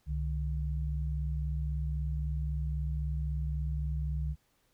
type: tone pair together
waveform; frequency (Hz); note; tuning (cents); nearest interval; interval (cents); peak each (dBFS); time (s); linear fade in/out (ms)
sine; 66.9 / 150.7; C2 / D3; +39 / +45; octave + major second; 1406; -31 / -36; 0.06-4.36; 50
effects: pink hiss -72 dBFS RMS until 4.73 s